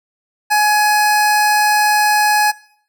25% pulse tone, 841 Hz, G#5, 22 cents sharp, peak -7 dBFS, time 0.5-2.52 s, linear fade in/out 20 ms, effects noise-tail reverb RT60 0.6 s tail -21 dB re dry

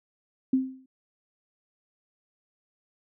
sine tone with exponential decay, 261.6 Hz, C4, in tune, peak -17 dBFS, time 0.53-0.86 s, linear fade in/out 5 ms, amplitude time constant 70 ms, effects none

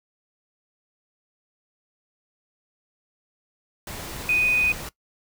sine tone in noise, 2489 Hz, D#7, in tune, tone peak -18 dBFS, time 4.29-4.72 s, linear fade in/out 2 ms, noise pink, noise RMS -35 dBFS, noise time 3.87-4.89 s, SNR +14 dB, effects noise-tail reverb RT60 0.1 s tail -19 dB re dry

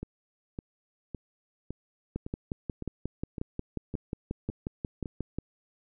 two click trains, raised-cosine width 3 ms, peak -19 / -23 dBFS, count 19 / 10, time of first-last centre 2.16-5.386 / 0.03-5.058 s, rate 5.58 / 1.79 Hz, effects none

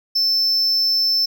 triangle tone, 5300 Hz, E8, 9 cents sharp, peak -14 dBFS, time 0.15-1.26 s, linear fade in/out 10 ms, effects none

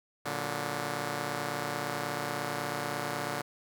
5% pulse chord, Bb augmented, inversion none, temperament just, 116.54 / 145.68 / 182.1 Hz, Bb2 / D3 / F#3, 0 / -14 / -27 cents, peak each -27 / -24 / -29 dBFS, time 0.25-3.42 s, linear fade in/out 10 ms, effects none

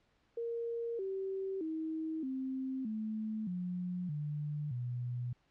sine tone with pitch steps, 465.8 / 385 / 318.2 / 262.9 / 217.3 / 179.59 / 148.42 / 122.66 Hz, A#4 / G4 / D#4 / C4 / A3 / F3 / D3 / B2, -1 / -31 / +39 / +8 / -21 / +49 / +19 / -11 cents, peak -35 dBFS, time 0.37-5.33 s, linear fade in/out 5 ms, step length 620 ms, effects pink hiss -73 dBFS RMS until 5.5 s + low-pass 4000 Hz 12 dB/octave

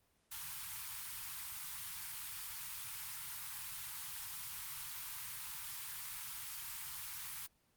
white band-stop noise, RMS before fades -45 dBFS, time 0.31-7.47 s, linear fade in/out 10 ms, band 160 to 840 Hz, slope 96 dB/octave, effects pink hiss -75 dBFS RMS until 7.76 s + Opus 24 kbps

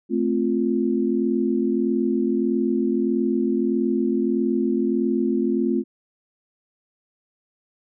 sine chord, F major, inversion first, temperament equal, 220 / 261.6 / 349.2 Hz, A3 / C4 / F4, 0 / 0 / 0 cents, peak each -23 dBFS, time 0.09-5.84 s, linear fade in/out 50 ms, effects none

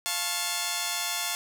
5% pulse chord, F augmented, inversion none, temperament just, 698.5 / 873.1 / 1091.3 Hz, F5 / A5 / C#6, 0 / -14 / -27 cents, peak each -21 dBFS, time 0.06-1.35 s, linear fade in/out 0 ms, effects none

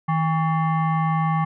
sine tone with frequency modulation, 159.7 Hz, D#3, 45 cents sharp, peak -18 dBFS, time 0.08-1.45 s, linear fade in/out 10 ms, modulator 967 Hz, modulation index 0.95, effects none

